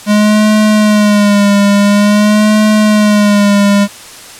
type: tone with vibrato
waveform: square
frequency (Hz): 207.7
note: G#3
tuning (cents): 0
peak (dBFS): -6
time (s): 0.06-3.88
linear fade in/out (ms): 50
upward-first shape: sine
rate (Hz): 0.48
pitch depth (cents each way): 50
effects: white hiss -31 dBFS RMS until 4.39 s + low-pass 10000 Hz 12 dB/octave